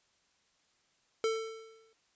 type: tone with exponential decay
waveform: square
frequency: 445.8 Hz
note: A4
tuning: 23 cents sharp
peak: -27 dBFS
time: 1.24-1.93 s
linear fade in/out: 1 ms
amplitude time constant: 150 ms
effects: white hiss -72 dBFS RMS until 2.15 s + resampled to 16000 Hz